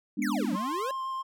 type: chord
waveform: sine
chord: G# diminished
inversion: none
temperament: equal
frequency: 207.7 / 246.9 / 293.7 Hz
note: G#3 / B3 / D4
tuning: 0 / 0 / 0 cents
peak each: -31 dBFS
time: 0.17-0.56 s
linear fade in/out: 10 ms
type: exponential two-way sweep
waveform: square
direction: down then up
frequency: 2370 to 172.8 to 571 Hz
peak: -33 dBFS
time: 0.22-0.91 s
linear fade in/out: 2 ms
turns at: 0.53 s
type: tone with vibrato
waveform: triangle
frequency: 1056 Hz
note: C6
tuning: 16 cents sharp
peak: -29 dBFS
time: 0.54-1.23 s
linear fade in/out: 20 ms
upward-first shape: triangle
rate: 7.8 Hz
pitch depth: 13 cents each way
effects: none